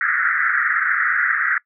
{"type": "band-pass noise", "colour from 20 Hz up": "pink", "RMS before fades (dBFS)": -19, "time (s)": [0.01, 1.58], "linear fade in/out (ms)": 2, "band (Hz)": [1300, 2000], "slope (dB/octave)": 96, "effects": ["noise-tail reverb RT60 0.1 s tail -22 dB re dry"]}